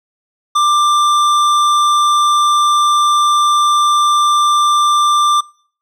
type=tone with hard clipping; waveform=triangle; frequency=1185 Hz; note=D6; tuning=15 cents sharp; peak=-11 dBFS; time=0.55-5.41 s; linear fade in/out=10 ms; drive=16 dB; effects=noise-tail reverb RT60 0.5 s tail -23 dB re dry